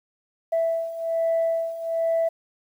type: beating tone pair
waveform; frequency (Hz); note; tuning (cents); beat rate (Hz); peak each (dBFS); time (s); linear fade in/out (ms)
sine; 659.3 / 660.5; E5 / E5; 0 / +3; 1.2; -26 / -22; 0.52-2.29; 10
effects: tanh soft clip ceiling -16 dBFS + 9-bit